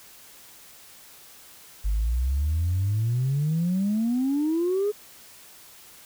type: exponential sweep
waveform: sine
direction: up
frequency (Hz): 48.38 to 424.7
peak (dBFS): -20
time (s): 1.84-4.92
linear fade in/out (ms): 20
effects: tanh soft clip ceiling -18 dBFS + white hiss -49 dBFS RMS until 6.05 s